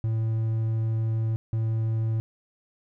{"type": "tone pair in turn", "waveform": "triangle", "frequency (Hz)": [111.7, 111.7], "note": ["A2", "A2"], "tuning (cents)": [27, 27], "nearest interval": "unison", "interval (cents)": 0, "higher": "neither", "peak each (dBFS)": -21, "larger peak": "neither", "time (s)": [[0.04, 1.36], [1.53, 2.2]], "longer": "first", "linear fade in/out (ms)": 0, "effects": []}